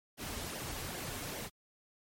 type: noise with flanger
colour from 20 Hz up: pink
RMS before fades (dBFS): -41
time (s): 0.17-1.5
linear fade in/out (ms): 50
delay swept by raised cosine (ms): 0.76 to 6.16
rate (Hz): 2.5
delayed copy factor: -0.65
effects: MP3 64 kbps